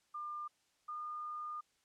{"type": "tone pair in turn", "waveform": "sine", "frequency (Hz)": [1200, 1216], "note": ["D6", "D#6"], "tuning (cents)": [37, -40], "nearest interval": "unison", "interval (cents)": 23, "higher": "second", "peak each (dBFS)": [-40, -40], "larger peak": "neither", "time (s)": [[0.14, 0.48], [0.88, 1.61]], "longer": "second", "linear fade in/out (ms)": 10, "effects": ["white hiss -75 dBFS RMS until 1.84 s", "low-pass 8000 Hz 12 dB/octave"]}